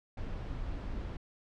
brown noise, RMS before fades -38 dBFS, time 0.17-1.17 s, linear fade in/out 5 ms, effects low-pass 4000 Hz 12 dB/octave

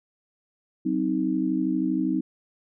sine chord, C diminished, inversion second, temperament just, 188.37 / 261.6 / 314 Hz, Gb3 / C4 / Eb4, +31 / 0 / +16 cents, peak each -29 / -26 / -25 dBFS, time 0.85-2.21 s, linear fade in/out 10 ms, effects none

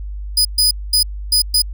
sawtooth tone bursts at uneven times, 4978 Hz, D#8, in tune, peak -8 dBFS, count 5, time 0.37-0.45 / 0.58-0.71 / 0.93-1.03 / 1.32-1.42 / 1.54-1.62 s, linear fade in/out 5 ms, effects added 50 Hz sine -24 dBFS peak until 1.73 s

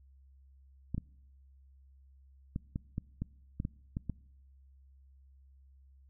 clicks, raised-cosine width 5 ms, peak -22 dBFS, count 10, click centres 0.946 / 0.98 / 2.561 / 2.759 / 2.981 / 3.22 / 3.601 / 3.651 / 3.969 / 4.097 s, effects noise-tail reverb RT60 0.9 s tail -25 dB re dry + added 67 Hz sine -57 dBFS peak until 6.09 s

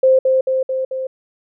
sine tone with echo, 523.3 Hz, C5, in tune, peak -8 dBFS, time 0.03-0.19 s, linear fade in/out 5 ms, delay 220 ms, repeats 4, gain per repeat -3 dB, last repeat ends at 1.07 s, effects none

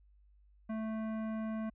sine tone with hard clipping, 220 Hz, A3, in tune, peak -37 dBFS, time 0.69-1.7 s, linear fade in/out 10 ms, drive 14 dB, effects added 50 Hz sine -61 dBFS peak until 1.74 s + resampled to 8000 Hz

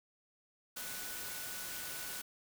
sine tone in noise, 1480 Hz, F#6, in tune, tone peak -51 dBFS, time 0.76-2.22 s, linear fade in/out 10 ms, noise white, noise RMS -43 dBFS, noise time 0.76-2.22 s, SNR -11 dB, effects none

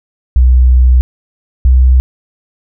sine tone pair in turn, 62.7 / 63.72 Hz, B1 / C2, +27 / -45 cents, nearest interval unison, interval 28 cents, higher second, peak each -3 dBFS, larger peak neither, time 0.36-1.01 / 1.65-2 s, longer first, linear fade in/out 0 ms, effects none

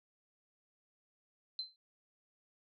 sine tone with exponential decay, 4088 Hz, C8, 41 cents flat, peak -33 dBFS, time 1.59-1.76 s, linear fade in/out 1 ms, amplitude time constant 35 ms, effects none

